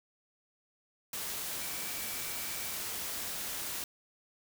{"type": "tone in noise", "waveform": "sine", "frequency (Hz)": 2306, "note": "D7", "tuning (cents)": -32, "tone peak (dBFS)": -49, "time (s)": [1.61, 2.76], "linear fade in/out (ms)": 2, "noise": "white", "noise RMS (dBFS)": -38, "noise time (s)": [1.13, 3.84], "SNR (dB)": -14, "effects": []}